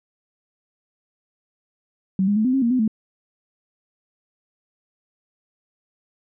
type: tone with pitch steps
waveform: sine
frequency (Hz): 190.4 / 204.6 / 216.8 / 255.3 / 268.5 / 234.1 / 254.8 / 218.7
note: F#3 / G#3 / A3 / C4 / C4 / A#3 / C4 / A3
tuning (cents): +50 / -26 / -25 / -42 / +45 / +8 / -46 / -10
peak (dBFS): -16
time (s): 2.19-2.878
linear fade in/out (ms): 2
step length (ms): 86
effects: none